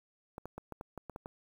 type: clicks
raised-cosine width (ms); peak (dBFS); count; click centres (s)
1; -28; 9; 0.381 / 0.456 / 0.58 / 0.723 / 0.811 / 0.977 / 1.097 / 1.161 / 1.259
effects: 9-bit